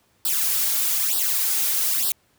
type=noise with flanger; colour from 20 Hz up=blue; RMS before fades=-22 dBFS; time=0.25-2.12 s; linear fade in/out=2 ms; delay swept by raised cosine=0.22 to 3.72 ms; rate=1.1 Hz; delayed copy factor=+1; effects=pink hiss -63 dBFS RMS until 2.38 s + high-pass 60 Hz 12 dB/octave